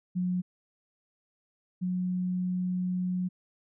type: tone pair in turn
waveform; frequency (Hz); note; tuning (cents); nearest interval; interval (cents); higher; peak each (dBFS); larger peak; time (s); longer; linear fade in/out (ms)
sine; 180.8 / 181.83; F#3 / F#3; -40 / -30; unison; 10; second; -26 / -27; first; 0.15-0.42 / 1.81-3.29; second; 20
effects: none